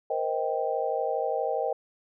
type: chord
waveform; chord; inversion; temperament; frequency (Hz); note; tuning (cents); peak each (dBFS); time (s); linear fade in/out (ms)
sine; C minor seventh; third; just; 470.9 / 523.3 / 627.9 / 784.9; Bb4 / C5 / Eb5 / G5; +18 / 0 / +16 / +2; -31; 0.1-1.73; 5
effects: none